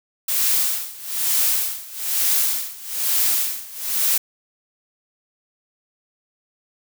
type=noise with tremolo; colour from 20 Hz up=blue; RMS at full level=-18 dBFS; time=0.28-4.18 s; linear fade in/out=5 ms; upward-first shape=sine; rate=1.1 Hz; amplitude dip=90%; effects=none